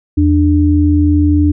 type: tone pair together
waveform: sine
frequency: 83.1 / 296.1 Hz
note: E2 / D4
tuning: +15 / +14 cents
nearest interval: octave + minor seventh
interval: 2199 cents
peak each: -10 dBFS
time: 0.17-1.52 s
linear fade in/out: 10 ms
effects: none